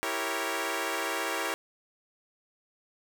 10% pulse chord, E diminished seventh, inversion none, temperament equal, 329.6 / 392 / 466.2 / 554.4 Hz, E4 / G4 / Bb4 / Db5, 0 / 0 / 0 / 0 cents, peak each -27 dBFS, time 0.03-1.54 s, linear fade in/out 0 ms, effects none

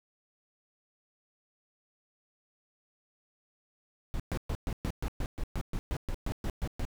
brown noise bursts, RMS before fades -32 dBFS, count 16, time 4.14-6.852 s, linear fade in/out 0 ms, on 57 ms, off 120 ms, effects none

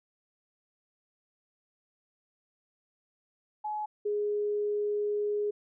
sine tone pair in turn, 848 / 415.3 Hz, G#5 / G#4, +36 / 0 cents, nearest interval octave, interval 1236 cents, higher first, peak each -31 / -27 dBFS, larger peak second, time 3.64-3.86 / 4.05-5.51 s, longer second, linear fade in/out 10 ms, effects none

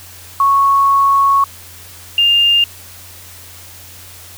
sine tone pair in turn, 1106 / 2806 Hz, C#6 / F7, -4 / +8 cents, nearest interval octave + major third, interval 1612 cents, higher second, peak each -8 dBFS, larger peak neither, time 0.4-1.44 / 2.18-2.64 s, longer first, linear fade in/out 2 ms, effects added 89 Hz sine -41 dBFS peak until 4.37 s + white hiss -37 dBFS RMS until 4.37 s

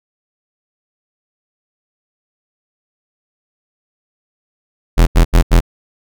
45% pulse tone bursts, 42.43 Hz, F1, 49 cents flat, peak -5 dBFS, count 4, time 4.97-5.607 s, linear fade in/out 20 ms, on 100 ms, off 79 ms, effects none

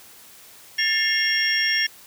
sine tone cluster, 1775 / 2137 / 2781 / 3296 / 5550 Hz, A6 / C7 / F7 / G#7 / F8, +15 / +36 / -8 / -14 / -12 cents, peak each -23 / -25 / -29 / -28 / -24 dBFS, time 0.78-1.87 s, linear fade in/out 10 ms, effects white hiss -47 dBFS RMS until 2.06 s + high-pass 60 Hz 12 dB/octave

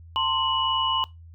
sine tone cluster, 904 / 1047 / 2939 Hz, A5 / C6 / F#7, +47 / +1 / -12 cents, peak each -28 / -25 / -25 dBFS, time 0.16-1.04 s, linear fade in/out 0 ms, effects noise-tail reverb RT60 0.2 s tail -21 dB re dry + added 83 Hz sine -43 dBFS peak until 1.34 s

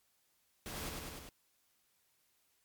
pink noise with echo, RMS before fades -44 dBFS, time 0.66-0.89 s, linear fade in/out 0 ms, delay 100 ms, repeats 4, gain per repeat -2 dB, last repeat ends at 1.29 s, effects white hiss -75 dBFS RMS until 2.64 s + MP3 96 kbps

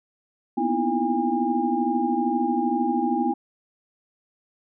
sine tone cluster, 239.7 / 252.6 / 312.8 / 335.1 / 811 Hz, A#3 / B3 / D#4 / E4 / G#5, +48 / +39 / +9 / +29 / -41 cents, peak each -29 / -26 / -29 / -27 / -25 dBFS, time 0.57-3.34 s, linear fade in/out 10 ms, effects none

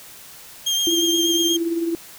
30% pulse tone with vibrato, 3204 Hz, G7, 37 cents sharp, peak -16 dBFS, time 0.66-1.57 s, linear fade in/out 10 ms, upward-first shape sine, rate 8.4 Hz, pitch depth 21 cents each way
sine tone with tremolo, 334.8 Hz, E4, 27 cents sharp, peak -17 dBFS, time 0.87-1.95 s, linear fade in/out 0 ms, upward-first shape triangle, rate 19 Hz, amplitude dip 60%
effects white hiss -42 dBFS RMS until 2.18 s

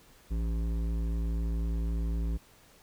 sine tone with hard clipping, 56 Hz, A1, 31 cents sharp, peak -30 dBFS, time 0.3-2.38 s, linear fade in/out 20 ms, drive 12 dB, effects pink hiss -59 dBFS RMS until 2.82 s

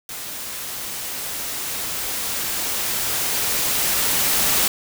white noise with level ramp, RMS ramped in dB -32 to -18 dBFS, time 0.09-4.68 s, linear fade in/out 2 ms, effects none

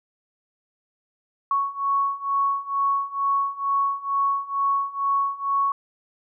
sine beating tone pair, 1108.7 / 1110.9 Hz, C#6 / C#6, 0 / +3 cents, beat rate 2.2 Hz, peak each -25 / -23 dBFS, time 1.51-5.72 s, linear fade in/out 2 ms, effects none

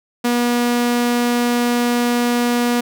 sawtooth tone, 241 Hz, B3, 42 cents flat, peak -11 dBFS, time 0.24-2.81 s, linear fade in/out 10 ms, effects none

